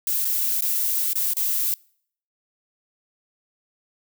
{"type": "noise with dropouts", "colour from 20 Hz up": "violet", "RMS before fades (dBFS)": -23, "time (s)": [0.07, 1.74], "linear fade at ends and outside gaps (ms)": 1, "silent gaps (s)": [[0.247, 0.252], [0.608, 0.621], [1.132, 1.155], [1.335, 1.368]], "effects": ["noise-tail reverb RT60 0.6 s tail -26 dB re dry"]}